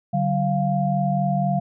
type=tone cluster; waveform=sine; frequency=145.2 / 189.3 / 698 Hz; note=D3 / F#3 / F5; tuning=-19 / +40 / -1 cents; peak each=-23 dBFS; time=0.13-1.6 s; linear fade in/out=10 ms; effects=none